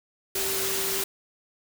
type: tone in noise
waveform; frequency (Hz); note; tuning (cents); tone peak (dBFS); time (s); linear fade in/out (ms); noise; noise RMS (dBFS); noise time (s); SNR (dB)
sine; 388.2; G4; -17; -33; 0.35-1.04; 5; white; -28; 0.35-1.04; -8
effects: none